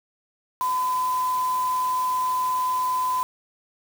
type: tone in noise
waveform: sine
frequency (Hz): 1012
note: B5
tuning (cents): +42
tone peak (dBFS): -21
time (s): 0.61-3.23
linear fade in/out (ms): 0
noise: white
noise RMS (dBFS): -39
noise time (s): 0.61-3.23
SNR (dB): +15
effects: none